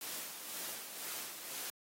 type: noise with tremolo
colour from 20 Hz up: white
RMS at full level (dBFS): -42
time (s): 0.01-1.7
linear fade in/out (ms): 2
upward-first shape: sine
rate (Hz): 2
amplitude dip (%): 50
effects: high-pass 200 Hz 12 dB/octave + AAC 48 kbps